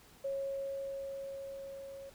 sine tone with level ramp, 548 Hz, C#5, 20 cents flat, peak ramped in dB -33 to -45 dBFS, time 0.24-2.1 s, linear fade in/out 10 ms, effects pink hiss -60 dBFS RMS until 2.14 s

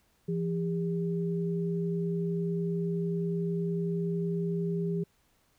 sine tone pair together, 169.36 / 402.8 Hz, E3 / G4, +47 / +47 cents, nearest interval octave + minor third, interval 1500 cents, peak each -29 / -33 dBFS, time 0.28-5.04 s, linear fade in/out 10 ms, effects pink hiss -69 dBFS RMS until 5.58 s

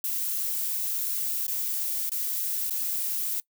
violet noise with dropouts, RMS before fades -29 dBFS, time 0.04-3.4 s, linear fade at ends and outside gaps 1 ms, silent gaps 1.467-1.48 / 2.094-2.118 / 2.698-2.707 s, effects noise-tail reverb RT60 0.1 s tail -22 dB re dry

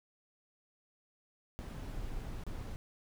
brown noise with dropouts, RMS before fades -41 dBFS, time 1.59-2.76 s, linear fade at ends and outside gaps 0 ms, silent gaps 2.437-2.466 s, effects none

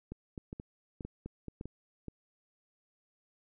clicks, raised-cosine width 3 ms, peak -28 dBFS, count 11, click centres 0.12 / 0.378 / 0.529 / 0.599 / 1.008 / 1.05 / 1.26 / 1.483 / 1.611 / 1.656 / 2.083 s, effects none

